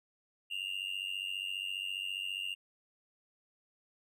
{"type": "tone with amplitude modulation", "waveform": "triangle", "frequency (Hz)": 2805, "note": "F7", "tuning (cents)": 7, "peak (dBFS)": -30, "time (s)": [0.5, 2.55], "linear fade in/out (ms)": 20, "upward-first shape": "sine", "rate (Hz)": 94.8, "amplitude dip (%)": 90, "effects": []}